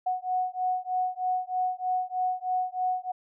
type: beating tone pair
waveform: sine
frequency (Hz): 735 / 738.2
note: F#5 / F#5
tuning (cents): -12 / -4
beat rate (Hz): 3.2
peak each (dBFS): -29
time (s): 0.06-3.12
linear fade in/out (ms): 10
effects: none